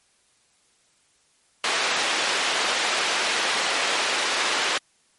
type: band-pass noise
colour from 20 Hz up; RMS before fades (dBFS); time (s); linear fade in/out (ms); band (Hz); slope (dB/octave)
white; -24; 1.64-4.78; 2; 410 to 3500; 12
effects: white hiss -63 dBFS RMS until 5.18 s + MP3 48 kbps